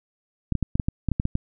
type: clicks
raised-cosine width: 5 ms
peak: -10 dBFS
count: 11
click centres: 0.523 / 0.553 / 0.627 / 0.755 / 0.798 / 0.885 / 1.087 / 1.117 / 1.199 / 1.254 / 1.354 s
effects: none